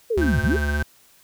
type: linear two-way sweep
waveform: sine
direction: down then up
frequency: 487.1 to 62.1 to 435 Hz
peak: -19 dBFS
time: 0.1-0.57 s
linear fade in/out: 10 ms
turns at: 0.42 s
type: tone with vibrato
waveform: square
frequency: 73.42 Hz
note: D2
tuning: in tune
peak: -22 dBFS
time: 0.17-0.83 s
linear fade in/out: 5 ms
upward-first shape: sine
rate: 3.4 Hz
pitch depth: 21 cents each way
type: tone with tremolo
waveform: sine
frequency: 1555 Hz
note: G6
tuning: 14 cents flat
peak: -23 dBFS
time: 0.21-0.83 s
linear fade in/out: 10 ms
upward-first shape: sine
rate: 17 Hz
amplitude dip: 90%
effects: white hiss -55 dBFS RMS until 1.23 s